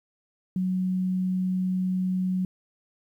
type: tone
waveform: sine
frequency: 185 Hz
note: F#3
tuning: in tune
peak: -23 dBFS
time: 0.56-2.45 s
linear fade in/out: 2 ms
effects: 10-bit